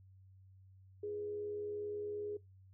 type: tone with frequency modulation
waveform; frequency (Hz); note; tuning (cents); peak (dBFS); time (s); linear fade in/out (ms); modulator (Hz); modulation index
sine; 415.3; G#4; 0; -38; 1.03-2.37; 5; 77.5; 0.25
effects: noise-tail reverb RT60 0.2 s tail -22 dB re dry + added 95 Hz sine -58 dBFS peak until 2.73 s